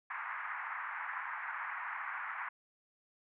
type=band-pass noise; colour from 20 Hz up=pink; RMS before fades=-41 dBFS; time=0.1-2.49 s; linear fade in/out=5 ms; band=910 to 2100 Hz; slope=48 dB/octave; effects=none